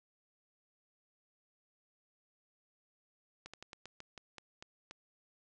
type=slowing click train; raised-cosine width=0.2 ms; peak=-30 dBFS; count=10; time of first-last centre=3.46-4.911 s; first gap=76 ms; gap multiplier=1.18; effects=resampled to 22050 Hz